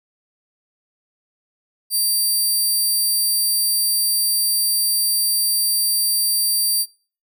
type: tone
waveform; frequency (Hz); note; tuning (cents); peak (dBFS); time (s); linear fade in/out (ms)
10% pulse; 4700; D8; +1; -10; 1.9-6.86; 50
effects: noise-tail reverb RT60 0.4 s tail -22 dB re dry